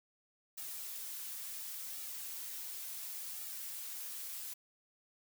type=noise with flanger; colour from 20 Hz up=blue; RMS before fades=-44 dBFS; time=0.57-4.54 s; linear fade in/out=10 ms; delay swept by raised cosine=1.9 to 7.7 ms; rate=0.7 Hz; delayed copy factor=-0.6; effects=none